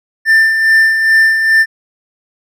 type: tone with tremolo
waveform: triangle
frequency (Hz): 1785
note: A6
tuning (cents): +24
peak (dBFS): -3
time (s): 0.25-1.66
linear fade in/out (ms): 50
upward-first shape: sine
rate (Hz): 2.4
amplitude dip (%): 50
effects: none